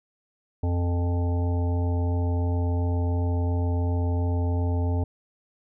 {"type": "harmonic tone with a mistuned harmonic", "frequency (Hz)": 87.31, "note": "F2", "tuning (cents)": 0, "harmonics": [1, 3, 5, 7, 9, 10], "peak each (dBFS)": [-22, -32, -36, -39, -41, -42], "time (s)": [0.63, 5.04], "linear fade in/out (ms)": 5, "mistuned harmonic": 1, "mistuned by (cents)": -19, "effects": []}